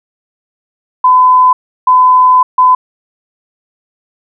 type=tone bursts at uneven times; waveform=sine; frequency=1011 Hz; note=B5; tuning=40 cents sharp; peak=-3 dBFS; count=3; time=1.04-1.53 / 1.87-2.43 / 2.58-2.75 s; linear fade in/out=5 ms; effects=none